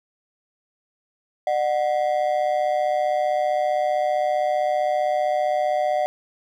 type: ring-modulated tone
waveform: triangle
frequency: 670 Hz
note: E5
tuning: 28 cents sharp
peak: -14 dBFS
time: 1.47-6.06 s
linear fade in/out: 0 ms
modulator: 67.7 Hz
effects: none